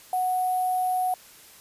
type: tone with sample-and-hold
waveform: sine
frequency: 738 Hz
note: F#5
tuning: 5 cents flat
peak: -22 dBFS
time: 0.13-1.14 s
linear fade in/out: 2 ms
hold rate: 11025 Hz
effects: white hiss -50 dBFS RMS until 1.6 s + resampled to 32000 Hz